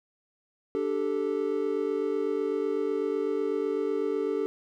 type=chord; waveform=triangle; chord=D suspended fourth; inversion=none; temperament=equal; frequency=293.7 / 392 / 440 Hz; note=D4 / G4 / A4; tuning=0 / 0 / 0 cents; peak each=-31 / -28 / -27 dBFS; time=0.75-4.46 s; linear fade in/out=0 ms; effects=none